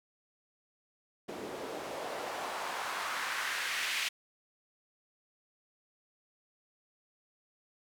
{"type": "noise with band-pass filter sweep", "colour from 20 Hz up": "white", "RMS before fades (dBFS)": -37, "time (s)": [1.28, 4.09], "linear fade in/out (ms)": 10, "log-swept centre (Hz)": [340, 2500], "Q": 1.6, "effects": []}